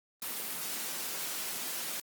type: high-pass noise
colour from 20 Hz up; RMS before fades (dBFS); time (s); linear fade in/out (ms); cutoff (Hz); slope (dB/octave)
white; -37; 0.22-2; 2; 150; 48
effects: Opus 24 kbps